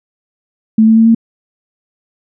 sine tone with pitch steps, 220 / 222.6 / 225.1 / 227.8 Hz, A3 / A3 / A3 / A#3, 0 / +20 / +40 / -40 cents, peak -4 dBFS, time 0.78-1.148 s, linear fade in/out 5 ms, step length 92 ms, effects none

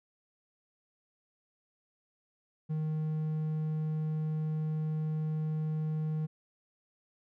triangle tone, 155.56 Hz, D#3, in tune, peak -28 dBFS, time 2.69-6.27 s, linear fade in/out 20 ms, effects none

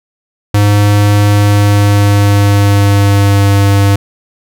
square tone with pitch glide, 102.8 to 99.82 Hz, G#2 to G2, -17 to +32 cents, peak -6 dBFS, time 0.54-3.96 s, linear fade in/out 5 ms, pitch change -51 cents, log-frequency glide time 1.28-3.55 s, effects none

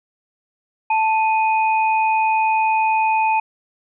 sine tone pair together, 880 / 2489 Hz, A5 / D#7, 0 / 0 cents, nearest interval octave + tritone, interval 1800 cents, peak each -15 / -23 dBFS, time 0.9-3.4 s, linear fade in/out 5 ms, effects none

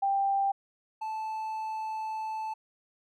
sine / triangle tone pair in turn, 789 / 875.3 Hz, G5 / A5, +11 / -9 cents, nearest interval major second, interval 180 cents, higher second, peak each -24 / -30 dBFS, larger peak first, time 0.02-0.52 / 1.01-2.54 s, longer second, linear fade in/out 10 ms, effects none

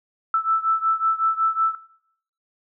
sine beating tone pair, 1318.5 / 1323.9 Hz, E6 / E6, 0 / +7 cents, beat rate 5.4 Hz, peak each -21 / -22 dBFS, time 0.34-1.75 s, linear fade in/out 2 ms, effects noise-tail reverb RT60 0.7 s tail -19 dB re dry

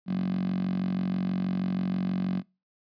10% pulse tone with high-pass filter, 46.25 Hz, F#1, in tune, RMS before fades -28 dBFS, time 0.06-2.43 s, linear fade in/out 50 ms, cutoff 190 Hz, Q 7.6, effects noise-tail reverb RT60 0.3 s tail -26 dB re dry + resampled to 11025 Hz

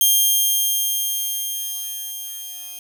5% pulse tone with level ramp, 3200 Hz, G7, 35 cents sharp, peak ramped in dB -4 to -25 dBFS, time 0.01-2.79 s, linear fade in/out 2 ms, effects 7-bit

